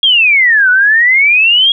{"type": "exponential two-way sweep", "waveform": "sine", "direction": "down then up", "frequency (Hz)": [3322, 1463, 3322], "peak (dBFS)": -5, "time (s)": [0.03, 1.72], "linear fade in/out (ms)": 2, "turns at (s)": 0.7, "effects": []}